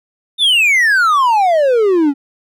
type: exponential sweep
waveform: triangle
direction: down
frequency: 3673 to 270 Hz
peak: -7 dBFS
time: 0.38-2.14 s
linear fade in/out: 50 ms
effects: none